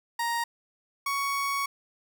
30% pulse tone pair in turn, 936 / 1115.7 Hz, A#5 / C#6, +7 / +11 cents, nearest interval minor third, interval 304 cents, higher second, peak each -24 dBFS, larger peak neither, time 0.19-0.44 / 1.06-1.66 s, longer second, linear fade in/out 5 ms, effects none

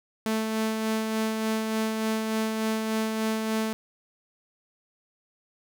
sawtooth tone with tremolo, 220 Hz, A3, in tune, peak -20 dBFS, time 0.26-3.73 s, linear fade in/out 0 ms, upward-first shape sine, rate 3.4 Hz, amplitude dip 35%, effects none

